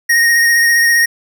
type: tone with vibrato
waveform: square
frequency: 1864.7 Hz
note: A#6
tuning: in tune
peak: -9 dBFS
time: 0.09-1.06 s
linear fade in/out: 10 ms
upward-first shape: triangle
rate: 15 Hz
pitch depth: 22 cents each way
effects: none